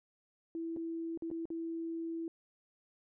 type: tone with dropouts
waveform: sine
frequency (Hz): 330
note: E4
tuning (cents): +2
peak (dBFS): -36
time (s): 0.55-2.28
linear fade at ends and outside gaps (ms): 1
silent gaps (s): 0.764-0.77 / 1.175-1.222 / 1.303-1.313 / 1.455-1.503
effects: none